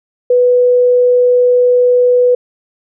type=tone; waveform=sine; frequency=493.9 Hz; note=B4; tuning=in tune; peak=-6 dBFS; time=0.3-2.35 s; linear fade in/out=5 ms; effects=none